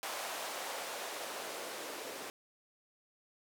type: noise with band-pass filter sweep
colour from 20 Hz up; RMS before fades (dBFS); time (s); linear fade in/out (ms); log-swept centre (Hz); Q
blue; -42; 0.03-2.3; 0; 720 to 400; 1.4
effects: none